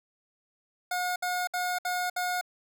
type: tone bursts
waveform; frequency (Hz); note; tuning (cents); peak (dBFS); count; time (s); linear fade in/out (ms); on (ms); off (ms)
25% pulse; 721; F#5; -45; -24; 5; 0.91-2.412; 5; 250; 63
effects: none